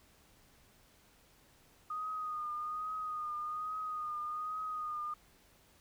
sine tone with vibrato, 1236 Hz, D#6, 12 cents flat, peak -36 dBFS, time 1.9-5.14 s, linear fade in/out 5 ms, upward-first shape triangle, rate 1.2 Hz, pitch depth 44 cents each way, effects pink hiss -65 dBFS RMS until 5.8 s

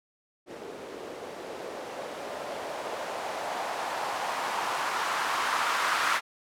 violet noise with low-pass filter sweep, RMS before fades -32 dBFS, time 0.46-6.21 s, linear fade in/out 50 ms, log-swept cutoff 380 to 1300 Hz, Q 2, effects none

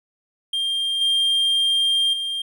triangle tone with level steps, 3196 Hz, G7, 33 cents sharp, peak -19 / -15 / -22 dBFS, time 0.53-2.42 s, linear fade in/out 5 ms, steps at 1.01 / 2.13 s, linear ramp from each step 5 ms, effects none

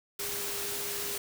sine tone in noise, 406.2 Hz, G#4, 38 cents flat, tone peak -42 dBFS, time 0.19-1.18 s, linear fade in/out 5 ms, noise white, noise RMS -35 dBFS, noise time 0.19-1.18 s, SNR -10 dB, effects none

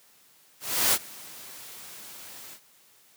white noise with ADSR envelope, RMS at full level -21 dBFS, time 0.6-2.6 s, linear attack 330 ms, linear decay 51 ms, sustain -23 dB, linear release 73 ms, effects white hiss -59 dBFS RMS until 3.16 s + high-pass 100 Hz 12 dB/octave

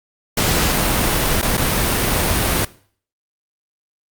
pink noise with dropouts, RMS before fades -17 dBFS, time 0.37-2.65 s, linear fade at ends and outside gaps 5 ms, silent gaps 1.416-1.426 / 1.571-1.576 s, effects noise-tail reverb RT60 0.5 s tail -20 dB re dry + Opus 48 kbps

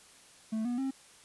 triangle tone with pitch steps, 220 / 242.7 / 267.7 Hz, A3 / B3 / C4, 0 / -30 / +40 cents, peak -28 dBFS, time 0.52-0.91 s, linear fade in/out 10 ms, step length 130 ms, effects white hiss -57 dBFS RMS until 1.24 s + resampled to 24000 Hz

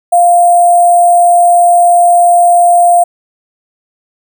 sine tone with sample-and-hold, 698.5 Hz, F5, in tune, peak -3 dBFS, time 0.12-3.04 s, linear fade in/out 10 ms, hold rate 8820 Hz, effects none

